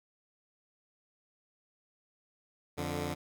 10% pulse tone pair together, 87.31 / 146.83 Hz, F2 / D3, 0 / 0 cents, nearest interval major sixth, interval 900 cents, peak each -28 dBFS, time 2.77-3.15 s, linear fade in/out 20 ms, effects none

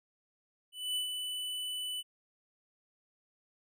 square tone with ADSR envelope, 2987 Hz, F#7, 16 cents sharp, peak -31 dBFS, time 0.72-2.03 s, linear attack 240 ms, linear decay 110 ms, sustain -5 dB, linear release 34 ms, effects none

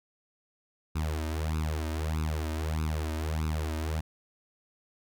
sawtooth tone with flanger, 78.1 Hz, D#2, 7 cents sharp, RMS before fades -31 dBFS, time 0.95-4.01 s, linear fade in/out 10 ms, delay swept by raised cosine 0.78 to 3.28 ms, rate 1.6 Hz, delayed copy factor +1, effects none

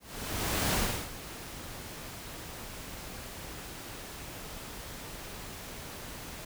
pink noise with ADSR envelope, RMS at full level -28 dBFS, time 0-6.45 s, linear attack 730 ms, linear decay 350 ms, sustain -15 dB, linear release 6 ms, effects none

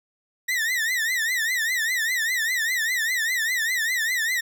40% pulse tone with vibrato, 1889 Hz, A#6, 22 cents sharp, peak -21 dBFS, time 0.48-4.41 s, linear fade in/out 10 ms, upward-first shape triangle, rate 5 Hz, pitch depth 170 cents each way, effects none

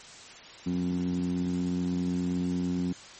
15% pulse tone with band-pass filter, 89.3 Hz, F2, 39 cents sharp, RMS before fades -29 dBFS, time 0.66-2.93 s, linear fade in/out 10 ms, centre 220 Hz, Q 5.2, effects white hiss -47 dBFS RMS until 3.19 s + MP3 32 kbps

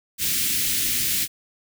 white band-stop noise, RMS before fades -23 dBFS, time 0.18-1.28 s, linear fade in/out 50 ms, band 320 to 1900 Hz, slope 24 dB/octave, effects none

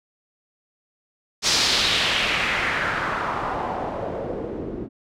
white noise with low-pass filter sweep, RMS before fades -24 dBFS, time 1.42-4.89 s, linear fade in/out 50 ms, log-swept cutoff 5500 to 310 Hz, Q 2.1, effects none

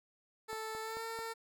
15% pulse tone with pitch glide, 440 to 453.2 Hz, A4 to A#4, 0 to -49 cents, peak -33 dBFS, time 0.48-1.34 s, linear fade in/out 20 ms, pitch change +51 cents, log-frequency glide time 0.81-1.03 s
click train, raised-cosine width 1 ms, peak -34 dBFS, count 4, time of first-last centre 0.53-1.189 s, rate 4.55 Hz
effects none

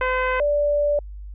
15% pulse / sine tone pair in turn, 511 / 583.9 Hz, C5 / D5, -41 / -10 cents, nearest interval major second, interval 231 cents, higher second, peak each -13 / -17 dBFS, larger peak first, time 0.01-0.4 / 0.4-0.99 s, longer second, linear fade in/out 2 ms, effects added 50 Hz sine -33 dBFS peak until 1.34 s + resampled to 8000 Hz

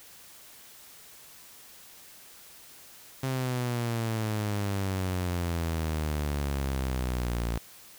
sawtooth exponential sweep, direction down, 133.3 to 56.7 Hz, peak -24 dBFS, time 3.23-7.58 s, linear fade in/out 5 ms, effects white hiss -51 dBFS RMS until 7.98 s

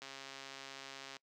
click train, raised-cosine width 0.2 ms, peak -30 dBFS, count 157, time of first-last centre 0.02-1.167 s, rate 136 Hz, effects noise-tail reverb RT60 0.1 s tail -24 dB re dry + high-pass 200 Hz 12 dB/octave

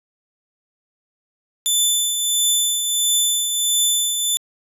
15% pulse tone with tremolo, 3520 Hz, A7, in tune, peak -7 dBFS, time 1.66-4.37 s, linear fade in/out 0 ms, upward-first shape triangle, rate 1.5 Hz, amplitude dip 50%, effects resampled to 32000 Hz

